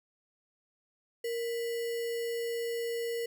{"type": "tone with sample-and-hold", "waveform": "sine", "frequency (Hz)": 466.2, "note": "A#4", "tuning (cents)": 0, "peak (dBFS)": -31, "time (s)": [1.24, 3.26], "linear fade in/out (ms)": 5, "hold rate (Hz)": 2450, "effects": []}